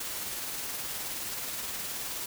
white noise with tremolo, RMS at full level -35 dBFS, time 0-2.26 s, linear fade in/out 5 ms, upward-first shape sine, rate 19 Hz, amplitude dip 25%, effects none

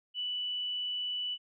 sine tone, 2968 Hz, F#7, 5 cents sharp, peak -32 dBFS, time 0.14-1.38 s, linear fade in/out 50 ms, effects none

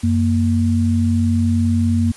sine tone pair together, 92.4 / 232.8 Hz, F#2 / A#3, -2 / -2 cents, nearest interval octave + major third, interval 1600 cents, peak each -16 dBFS, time 0.03-2.12 s, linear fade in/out 10 ms, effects white hiss -41 dBFS RMS until 2.16 s + resampled to 24000 Hz

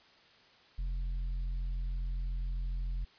sine tone with tanh clipping, 43.65 Hz, F1, in tune, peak -33 dBFS, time 0.78-3.05 s, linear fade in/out 10 ms, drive 5 dB, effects white hiss -61 dBFS RMS until 3.18 s + resampled to 11025 Hz

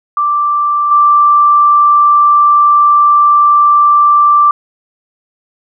sine tone with level steps, 1174.7 Hz, D6, in tune, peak -9 / -4 dBFS, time 0.17-4.51 s, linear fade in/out 2 ms, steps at 0.91 s, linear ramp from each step 5 ms, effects none

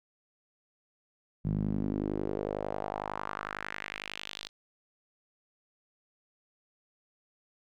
sawtooth tone with band-pass filter sweep, 51 Hz, G#1, 31 cents flat, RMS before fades -35 dBFS, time 1.44-4.49 s, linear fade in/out 20 ms, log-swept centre 160 to 4100 Hz, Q 2.5, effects none

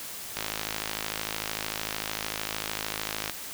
click train, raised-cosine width 0.2 ms, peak -12 dBFS, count 157, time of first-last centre 0.37-3.297 s, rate 53.3 Hz, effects white hiss -39 dBFS RMS until 3.53 s

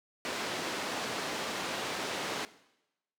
pink band-pass noise, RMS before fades -36 dBFS, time 0.25-2.45 s, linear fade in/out 0 ms, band 290 to 5700 Hz, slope 12 dB/octave, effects noise-tail reverb RT60 0.9 s tail -18 dB re dry

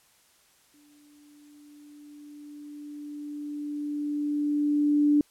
sine tone with exponential growth, 293.7 Hz, D4, in tune, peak -17 dBFS, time 0.74-5.21 s, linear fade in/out 2 ms, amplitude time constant 970 ms, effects white hiss -62 dBFS RMS until 5.3 s + low-pass 12000 Hz 12 dB/octave

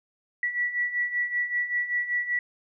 sine beating tone pair, 1945 / 1950.2 Hz, B6 / B6, -27 / -22 cents, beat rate 5.2 Hz, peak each -31 / -26 dBFS, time 0.43-2.39 s, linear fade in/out 2 ms, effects none

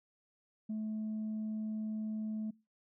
sine tone, 216.5 Hz, A3, 28 cents flat, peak -33 dBFS, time 0.69-2.51 s, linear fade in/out 10 ms, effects noise-tail reverb RT60 0.3 s tail -25 dB re dry + tanh soft clip ceiling -33 dBFS

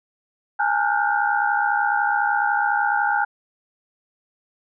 sine tone cluster, 823 / 893 / 1389 / 1443 / 1555 Hz, G#5 / A5 / F6 / F#6 / G6, -16 / +25 / -10 / -44 / -14 cents, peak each -21 / -26 / -29 / -24 / -26 dBFS, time 0.59-3.25 s, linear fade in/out 10 ms, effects none

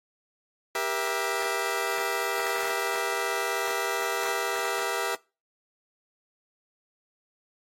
15% pulse chord, E diminished, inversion first, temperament just, 395.6 / 474.7 / 659.3 Hz, G4 / Bb4 / E5, +16 / +31 / 0 cents, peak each -25 dBFS, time 0.75-5.15 s, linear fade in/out 2 ms, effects noise-tail reverb RT60 0.3 s tail -23 dB re dry + AAC 48 kbps

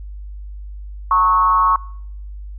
sine tone with frequency modulation, 1100 Hz, C#6, 14 cents flat, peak -11 dBFS, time 1.11-1.76 s, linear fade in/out 2 ms, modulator 188 Hz, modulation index 0.67, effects noise-tail reverb RT60 0.7 s tail -24 dB re dry + added 50 Hz sine -29 dBFS peak until 2.58 s

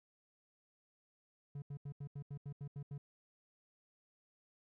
triangle tone bursts, 142.3 Hz, C#3, 46 cents sharp, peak -40 dBFS, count 10, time 1.55-2.98 s, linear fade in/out 5 ms, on 71 ms, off 80 ms, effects none

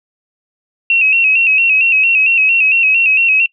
sine tone with vibrato, 2637 Hz, E7, in tune, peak -8 dBFS, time 0.9-3.46 s, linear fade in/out 2 ms, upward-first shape square, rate 4.4 Hz, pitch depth 57 cents each way, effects noise-tail reverb RT60 0.1 s tail -22 dB re dry

